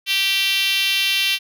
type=tone with high-pass filter; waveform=5% pulse; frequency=390 Hz; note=G4; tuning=9 cents flat; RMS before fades=-19 dBFS; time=0.06-1.39 s; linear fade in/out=50 ms; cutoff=2800 Hz; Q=3; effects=none